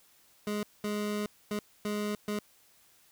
25% pulse tone bursts at uneven times, 208.4 Hz, G#3, 6 cents sharp, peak -27 dBFS, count 5, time 0.47-0.63 / 0.84-1.26 / 1.51-1.59 / 1.85-2.15 / 2.28-2.39 s, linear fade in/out 2 ms, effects white hiss -63 dBFS RMS until 3.11 s

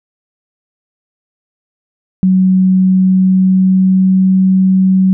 sine tone with pitch glide, 186.9 to 188.53 Hz, F#3 to F#3, +18 to +33 cents, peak -6 dBFS, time 2.23-5.13 s, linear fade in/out 0 ms, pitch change +15 cents, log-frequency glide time 2.75-4.39 s, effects none

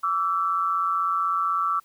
sine tone pair together, 1152 / 1328 Hz, D6 / E6, -34 / +12 cents, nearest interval major second, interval 246 cents, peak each -24 dBFS, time 0.03-1.8 s, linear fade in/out 10 ms, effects white hiss -61 dBFS RMS until 1.84 s

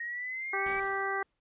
sine exponential sweep, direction up, 1864.7 to 2311 Hz, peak -34 dBFS, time 0-0.8 s, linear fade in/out 5 ms
harmonic tone, 391.3 Hz, G4, 3 cents flat, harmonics 1 / 2 / 3 / 4 / 5, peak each -36 / -36 / -36 / -36 / -36 dBFS, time 0.53-1.23 s, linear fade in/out 5 ms
pink noise with exponential decay, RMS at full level -43 dBFS, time 0.66-1.4 s, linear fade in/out 5 ms, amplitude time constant 160 ms
effects resampled to 8000 Hz

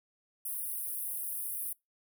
pink high-pass noise, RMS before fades -37 dBFS, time 0.45-1.73 s, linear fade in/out 5 ms, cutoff 9400 Hz, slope 96 dB/octave, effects noise-tail reverb RT60 0.2 s tail -25 dB re dry

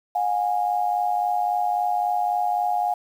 sine tone pair together, 719.3 / 823 Hz, F#5 / G#5, -49 / -16 cents, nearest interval major second, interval 233 cents, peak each -22 / -24 dBFS, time 0.15-2.94 s, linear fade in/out 5 ms, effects 8-bit

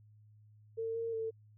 sine tone with pitch steps, 451.7 / 458.4 / 446.7 Hz, A4 / A#4 / A4, +45 / -29 / +26 cents, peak -34 dBFS, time 0.77-1.31 s, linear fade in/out 20 ms, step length 180 ms, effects added 106 Hz sine -58 dBFS peak until 1.57 s

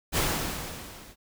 pink noise with level ramp, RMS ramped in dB -23 to -50 dBFS, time 0.12-1.16 s, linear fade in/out 50 ms, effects none

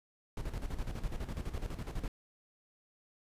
brown noise with tremolo, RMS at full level -36 dBFS, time 0.37-2.08 s, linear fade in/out 2 ms, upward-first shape square, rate 12 Hz, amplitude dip 65%, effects resampled to 32000 Hz

